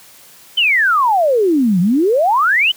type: exponential two-way sweep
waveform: sine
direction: down then up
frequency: 3131 to 168.7 to 3131 Hz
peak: -10 dBFS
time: 0.57-2.72 s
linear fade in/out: 10 ms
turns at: 1.8 s
effects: white hiss -43 dBFS RMS until 2.76 s + high-pass 80 Hz 12 dB/octave